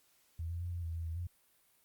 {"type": "tone with pitch steps", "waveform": "sine", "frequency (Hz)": [82.5, 85.3, 87.7, 86.5, 82.4, 83.1, 81.5, 87.6], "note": ["E2", "F2", "F2", "F2", "E2", "E2", "E2", "F2"], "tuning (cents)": [2, -40, 8, -16, 0, 15, -19, 6], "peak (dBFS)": -36, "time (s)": [0.39, 1.27], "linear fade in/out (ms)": 5, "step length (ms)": 110, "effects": ["white hiss -70 dBFS RMS until 1.84 s", "Opus 48 kbps"]}